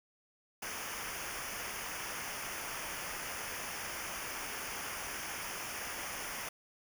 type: noise with comb filter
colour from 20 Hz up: pink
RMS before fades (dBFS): -41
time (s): 0.62-6.49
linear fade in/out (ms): 5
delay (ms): 0.25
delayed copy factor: -0.8
effects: none